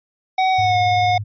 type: tone with pitch glide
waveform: square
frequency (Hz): 753 to 722.7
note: F#5 to F#5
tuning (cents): +30 to -41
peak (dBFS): -15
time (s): 0.38-1.18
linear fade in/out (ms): 5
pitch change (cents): -71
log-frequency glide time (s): 0.53-0.77
type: tone with tremolo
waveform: sine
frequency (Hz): 103.83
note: G#2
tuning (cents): 0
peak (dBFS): -22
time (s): 0.58-1.24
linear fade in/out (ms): 10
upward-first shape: sine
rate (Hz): 18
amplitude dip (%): 40
effects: resampled to 11025 Hz